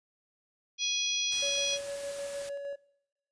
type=harmonic tone; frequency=830.6 Hz; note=G#5; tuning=in tune; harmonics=3 / 4 / 5 / 6 / 7; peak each=-36 / -31 / -38 / -40 / -33 dBFS; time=0.78-1.79 s; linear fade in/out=50 ms
type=noise; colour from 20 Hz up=white; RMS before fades=-44 dBFS; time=1.32-2.49 s; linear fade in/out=0 ms
type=tone with tremolo; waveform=triangle; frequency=564 Hz; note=C#5; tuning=30 cents sharp; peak=-32 dBFS; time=1.42-2.76 s; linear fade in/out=10 ms; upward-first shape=square; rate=6.5 Hz; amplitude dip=30%
effects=noise-tail reverb RT60 0.8 s tail -21 dB re dry + resampled to 22050 Hz